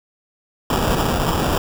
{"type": "noise with sample-and-hold", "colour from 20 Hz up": "pink", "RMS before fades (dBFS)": -19, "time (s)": [0.7, 1.58], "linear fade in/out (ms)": 2, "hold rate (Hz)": 2100, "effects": []}